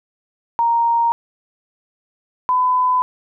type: tone pair in turn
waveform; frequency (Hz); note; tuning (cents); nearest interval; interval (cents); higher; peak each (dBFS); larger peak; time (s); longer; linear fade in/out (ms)
sine; 932.3 / 1005.6; A#5 / B5; 0 / +31; minor second; 131; second; -13; neither; 0.59-1.12 / 2.49-3.02; neither; 0
effects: none